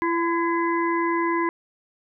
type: harmonic tone with a mistuned harmonic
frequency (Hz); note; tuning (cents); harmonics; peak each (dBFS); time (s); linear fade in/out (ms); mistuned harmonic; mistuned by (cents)
337.9; E4; +43; 1 / 3 / 5 / 6; -23 / -24 / -33 / -31; 0.02-1.49; 0; 5; -26
effects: none